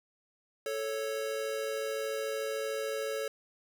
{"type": "tone pair together", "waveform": "square", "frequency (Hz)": [439.2, 552.8], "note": ["A4", "C#5"], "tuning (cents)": [-3, -5], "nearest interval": "major third", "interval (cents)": 398, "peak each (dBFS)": [-36, -36], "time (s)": [0.66, 3.28], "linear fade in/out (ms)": 2, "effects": []}